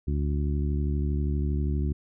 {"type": "harmonic tone", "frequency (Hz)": 72.5, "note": "D2", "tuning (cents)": -22, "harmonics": [1, 2, 3, 4, 5], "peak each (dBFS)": [-25, -31, -35, -37, -39], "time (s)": [0.07, 1.93], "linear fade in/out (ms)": 10, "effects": []}